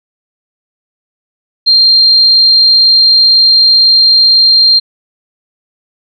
sine tone, 4186 Hz, C8, in tune, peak -3 dBFS, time 1.66-4.8 s, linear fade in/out 20 ms, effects none

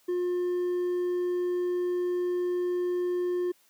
triangle tone with hard clipping, 356.6 Hz, F4, 36 cents sharp, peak -26 dBFS, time 0.08-3.52 s, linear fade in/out 10 ms, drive 5 dB, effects white hiss -64 dBFS RMS until 3.69 s + high-pass 200 Hz 12 dB/octave

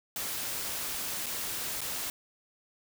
white noise with dropouts, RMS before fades -35 dBFS, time 0.16-2.1 s, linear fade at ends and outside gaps 1 ms, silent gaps 1.26-1.265 / 1.807-1.815 s, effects none

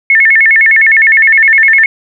sine tone with vibrato, 1975.5 Hz, B6, in tune, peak -3 dBFS, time 0.1-1.86 s, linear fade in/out 2 ms, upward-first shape square, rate 9.8 Hz, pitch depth 170 cents each way, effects none

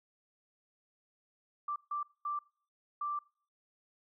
sine tone bursts at uneven times, 1174.7 Hz, D6, in tune, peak -33 dBFS, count 4, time 1.68-1.76 / 1.91-2.03 / 2.25-2.39 / 3.01-3.19 s, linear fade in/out 5 ms, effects noise-tail reverb RT60 0.5 s tail -25 dB re dry

